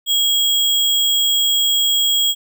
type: tone with sample-and-hold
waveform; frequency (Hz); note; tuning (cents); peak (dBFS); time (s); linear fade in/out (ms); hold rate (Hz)
sine; 3300; G#7; -12; -13; 0.06-2.35; 50; 11025
effects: none